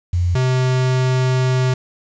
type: tone pair in turn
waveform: sine / square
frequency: 88.1 / 128.61 Hz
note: F2 / C3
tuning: +16 / -29 cents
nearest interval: perfect fifth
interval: 655 cents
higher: second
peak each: -14 / -15 dBFS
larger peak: first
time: 0.13-0.35 / 0.35-1.74 s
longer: second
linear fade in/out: 5 ms
effects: resampled to 16000 Hz + 7-bit